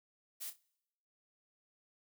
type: noise with echo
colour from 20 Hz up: blue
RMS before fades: -43 dBFS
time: 0.4-0.51 s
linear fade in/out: 20 ms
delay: 30 ms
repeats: 3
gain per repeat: -11 dB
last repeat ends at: 0.6 s
effects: noise-tail reverb RT60 0.9 s tail -26 dB re dry